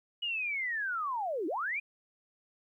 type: linear two-way sweep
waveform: sine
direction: down then up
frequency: 2923 to 293.7 to 2493 Hz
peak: -31 dBFS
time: 0.22-1.8 s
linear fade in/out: 10 ms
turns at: 1.47 s
effects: 12-bit